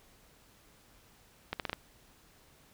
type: accelerating click train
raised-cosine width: 0.3 ms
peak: -17 dBFS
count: 5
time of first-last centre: 1.53-1.731 s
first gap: 68 ms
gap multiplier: 0.8
effects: pink hiss -62 dBFS RMS until 2.73 s